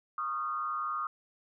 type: tone with frequency modulation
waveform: sine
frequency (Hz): 1230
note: D#6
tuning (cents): -20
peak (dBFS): -31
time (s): 0.18-1.07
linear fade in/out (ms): 2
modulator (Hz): 132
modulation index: 0.8
effects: none